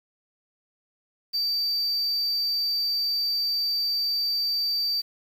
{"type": "tone", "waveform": "triangle", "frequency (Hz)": 4641, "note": "D8", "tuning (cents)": -21, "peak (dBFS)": -22, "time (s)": [1.33, 5.02], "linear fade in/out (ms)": 20, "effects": ["8-bit"]}